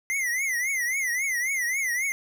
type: tone with vibrato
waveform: square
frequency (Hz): 2044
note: C7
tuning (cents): -41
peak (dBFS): -25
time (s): 0.1-2.12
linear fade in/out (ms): 0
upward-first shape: triangle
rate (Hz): 3.7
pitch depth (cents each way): 170
effects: none